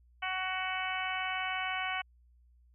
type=harmonic tone; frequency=373.4 Hz; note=F#4; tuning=16 cents sharp; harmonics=2 / 3 / 4 / 5 / 6 / 7 / 8; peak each=-38 / -40 / -39 / -43 / -38 / -43 / -41 dBFS; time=0.22-2.02 s; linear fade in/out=10 ms; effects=added 60 Hz sine -60 dBFS peak until 2.74 s